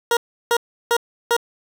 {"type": "tone bursts", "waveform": "20% pulse", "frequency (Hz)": 471.5, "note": "A#4", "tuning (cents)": 20, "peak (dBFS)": -10, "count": 4, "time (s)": [0.11, 1.366], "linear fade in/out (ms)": 2, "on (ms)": 59, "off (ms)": 340, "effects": []}